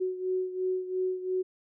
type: beating tone pair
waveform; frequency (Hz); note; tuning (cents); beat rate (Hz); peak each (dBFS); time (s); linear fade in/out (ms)
sine; 370 / 372.9; F#4 / F#4; 0 / +14; 2.9; -29 / -34; 0-1.43; 20
effects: none